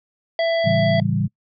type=harmonic tone; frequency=664 Hz; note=E5; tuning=12 cents sharp; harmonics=1 / 3 / 5 / 7; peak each=-17 / -27 / -31 / -34 dBFS; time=0.39-1 s; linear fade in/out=2 ms
type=chord; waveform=sine; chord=A dominant seventh; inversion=none; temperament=equal; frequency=110 / 138.59 / 164.81 / 196 Hz; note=A2 / C#3 / E3 / G3; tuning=0 / 0 / 0 / 0 cents; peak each=-23 dBFS; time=0.64-1.28 s; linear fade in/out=20 ms
effects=noise-tail reverb RT60 0.1 s tail -24 dB re dry